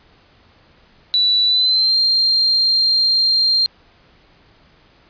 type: tone with pitch glide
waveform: sine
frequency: 3951 to 4186 Hz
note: B7 to C8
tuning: 0 to 0 cents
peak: -12 dBFS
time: 1.14-3.66 s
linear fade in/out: 0 ms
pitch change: +100 cents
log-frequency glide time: 1.46-1.96 s
effects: pink hiss -52 dBFS RMS until 5.09 s + resampled to 11025 Hz